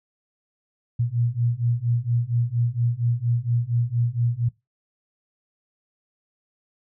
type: beating tone pair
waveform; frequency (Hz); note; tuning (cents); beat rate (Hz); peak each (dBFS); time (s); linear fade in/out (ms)
sine; 116.9 / 121.2; A#2 / B2; +5 / -32; 4.3; -24 / -23; 0.99-4.49; 10
effects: noise-tail reverb RT60 0.2 s tail -20 dB re dry